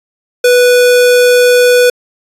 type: tone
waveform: square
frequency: 492.7 Hz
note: B4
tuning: 4 cents flat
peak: -5 dBFS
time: 0.44-1.9 s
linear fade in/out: 5 ms
effects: resampled to 32000 Hz